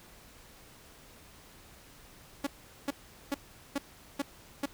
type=tone bursts; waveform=sawtooth; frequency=281.2 Hz; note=C#4; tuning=25 cents sharp; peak=-25 dBFS; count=6; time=2.44-4.658 s; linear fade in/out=5 ms; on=28 ms; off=410 ms; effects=pink hiss -55 dBFS RMS until 4.73 s